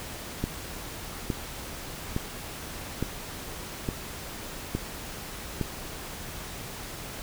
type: click train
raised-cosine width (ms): 3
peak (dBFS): -14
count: 7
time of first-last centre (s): 0.44-5.612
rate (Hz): 1.16
effects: pink hiss -39 dBFS RMS until 7.22 s